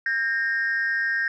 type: tone pair together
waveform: sine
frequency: 1598 / 1847 Hz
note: G6 / A#6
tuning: +33 / -16 cents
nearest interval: minor third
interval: 251 cents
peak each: -23 dBFS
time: 0.06-1.28 s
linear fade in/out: 2 ms
effects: tanh soft clip ceiling -17 dBFS